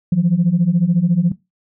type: beating tone pair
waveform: sine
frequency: 164.81 / 178.81 Hz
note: E3 / F3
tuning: 0 / +41 cents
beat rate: 14 Hz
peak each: -16 / -12 dBFS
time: 0.12-1.32 s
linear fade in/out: 5 ms
effects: noise-tail reverb RT60 0.2 s tail -19 dB re dry + tanh soft clip ceiling -6 dBFS